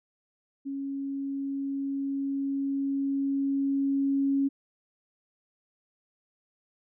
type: tone with level ramp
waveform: sine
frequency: 275.7 Hz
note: C#4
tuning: 9 cents flat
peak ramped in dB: -31 to -22 dBFS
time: 0.65-4.49 s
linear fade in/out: 20 ms
effects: none